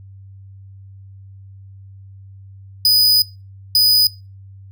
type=tone bursts at uneven times; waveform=45% pulse; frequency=4978 Hz; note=D#8; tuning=in tune; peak=-9 dBFS; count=2; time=2.85-3.22 / 3.75-4.07 s; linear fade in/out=2 ms; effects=noise-tail reverb RT60 0.3 s tail -22 dB re dry + added 97 Hz sine -37 dBFS peak until 4.71 s